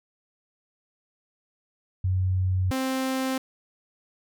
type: tone pair in turn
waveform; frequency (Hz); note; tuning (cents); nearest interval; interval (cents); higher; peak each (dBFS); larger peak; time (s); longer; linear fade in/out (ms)
sine / sawtooth; 92.9 / 262.6; F#2 / C4; +7 / +6; octave + tritone; 1799; second; -21; neither; 2.04-2.71 / 2.71-3.38; neither; 5
effects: none